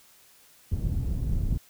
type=low-pass noise; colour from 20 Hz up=pink; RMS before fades=-27 dBFS; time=0.71-1.58 s; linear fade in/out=10 ms; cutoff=130 Hz; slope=12 dB/octave; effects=white hiss -57 dBFS RMS until 1.69 s